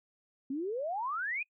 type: exponential sweep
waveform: sine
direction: up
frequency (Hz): 257.3 to 2529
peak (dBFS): -32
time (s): 0.5-1.43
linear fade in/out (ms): 5
effects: noise-tail reverb RT60 0.1 s tail -25 dB re dry